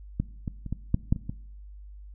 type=clicks; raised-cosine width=5 ms; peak=-13 / -18 / -24 / -17 / -9 / -9 / -23 / -19 dBFS; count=8; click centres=0.2 / 0.478 / 0.663 / 0.726 / 0.944 / 1.125 / 1.162 / 1.295 s; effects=noise-tail reverb RT60 0.7 s tail -20 dB re dry + added 50 Hz sine -42 dBFS peak until 2.14 s